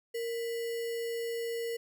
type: tone with sample-and-hold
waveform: sine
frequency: 464 Hz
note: A#4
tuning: 8 cents flat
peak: -32 dBFS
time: 0.14-1.77 s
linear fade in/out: 10 ms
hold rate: 2450 Hz
effects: none